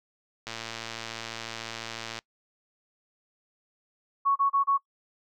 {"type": "click train", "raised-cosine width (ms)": 0.2, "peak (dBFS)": -18, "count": 197, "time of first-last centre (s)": [0.47, 2.189], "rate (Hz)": 114}
{"type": "tone bursts", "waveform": "sine", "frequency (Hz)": 1110, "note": "C#6", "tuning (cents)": 2, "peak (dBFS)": -20, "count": 4, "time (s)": [4.25, 4.78], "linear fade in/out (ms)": 20, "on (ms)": 110, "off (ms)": 30}
{"effects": ["noise-tail reverb RT60 0.1 s tail -24 dB re dry"]}